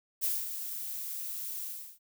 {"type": "noise with ADSR envelope", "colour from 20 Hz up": "violet", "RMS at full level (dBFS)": -29, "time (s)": [0.21, 1.99], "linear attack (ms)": 31, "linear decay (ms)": 210, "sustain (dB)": -9, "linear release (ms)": 350, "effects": []}